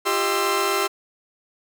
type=tone cluster; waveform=sawtooth; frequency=348.3 / 396.1 / 621 / 1047 / 1332 Hz; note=F4 / G4 / D#5 / C6 / E6; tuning=-5 / +18 / -3 / +1 / +18 cents; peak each=-26 / -20 / -27 / -22 / -22 dBFS; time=0.05-0.88 s; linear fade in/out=20 ms; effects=none